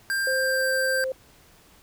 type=tone with pitch glide; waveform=square; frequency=1588 to 1573.4 Hz; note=G6 to G6; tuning=+22 to +6 cents; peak=-24 dBFS; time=0.1-1.04 s; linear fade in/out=0 ms; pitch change=-16 cents; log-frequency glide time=0.32-0.71 s
type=tone; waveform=sine; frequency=523.3 Hz; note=C5; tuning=in tune; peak=-25 dBFS; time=0.27-1.12 s; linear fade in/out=2 ms
effects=pink hiss -55 dBFS RMS until 1.82 s